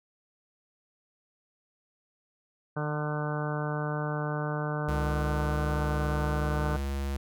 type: harmonic tone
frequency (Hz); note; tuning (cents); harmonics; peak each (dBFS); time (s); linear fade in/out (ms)
149.9; D3; +36; 1 / 2 / 3 / 4 / 5 / 6 / 7 / 8 / 9 / 10; -31 / -39 / -38 / -38 / -41 / -42 / -43 / -41 / -45 / -40; 2.76-6.77; 10
type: tone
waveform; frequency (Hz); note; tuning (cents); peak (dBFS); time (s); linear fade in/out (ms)
square; 69; C#2; -7; -30; 4.88-7.17; 5
effects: none